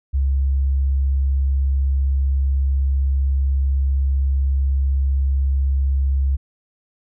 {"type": "tone", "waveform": "sine", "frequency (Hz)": 67.9, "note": "C#2", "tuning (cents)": -35, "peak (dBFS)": -15, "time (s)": [0.13, 6.37], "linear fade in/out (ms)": 20, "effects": []}